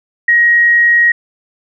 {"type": "tone", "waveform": "sine", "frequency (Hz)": 1889, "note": "A#6", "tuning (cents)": 22, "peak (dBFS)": -6, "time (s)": [0.28, 1.12], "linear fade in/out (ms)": 5, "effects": []}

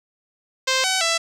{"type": "tone with pitch steps", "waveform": "5% pulse", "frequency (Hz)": [523, 756, 665], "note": ["C5", "F#5", "E5"], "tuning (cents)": [-1, 37, 15], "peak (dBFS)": -6, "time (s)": [0.67, 1.18], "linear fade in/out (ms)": 10, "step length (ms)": 170, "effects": ["low-pass 8000 Hz 12 dB/octave", "8-bit"]}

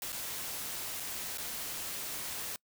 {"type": "noise with dropouts", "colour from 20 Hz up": "white", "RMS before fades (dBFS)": -39, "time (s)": [0.02, 2.56], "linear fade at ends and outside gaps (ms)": 1, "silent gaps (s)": [[0.121, 0.127], [1, 1.003], [1.374, 1.382]], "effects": ["noise-tail reverb RT60 0.1 s tail -26 dB re dry"]}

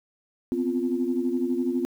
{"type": "tone cluster", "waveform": "sine", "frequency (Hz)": [249.8, 261.8, 349.2], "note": ["B3", "C4", "F4"], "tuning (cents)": [20, 1, 0], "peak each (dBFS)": -27, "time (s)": [0.52, 1.85], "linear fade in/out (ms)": 0, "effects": ["tanh soft clip ceiling -13 dBFS", "9-bit"]}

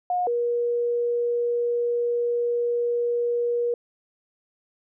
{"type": "tone pair in turn", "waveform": "sine", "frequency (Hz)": [719, 477.5], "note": ["F#5", "A#4"], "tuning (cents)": [-50, 42], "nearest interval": "perfect fifth", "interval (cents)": 708, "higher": "first", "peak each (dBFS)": -21, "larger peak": "neither", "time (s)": [[0.1, 0.27], [0.27, 3.74]], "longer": "second", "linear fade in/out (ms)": 2, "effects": []}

